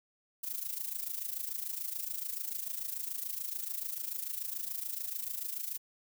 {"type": "noise with amplitude modulation", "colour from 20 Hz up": "violet", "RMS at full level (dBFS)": -35, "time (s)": [0.43, 5.78], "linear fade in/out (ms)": 10, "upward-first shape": "sine", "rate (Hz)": 26.9, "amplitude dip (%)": 75, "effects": []}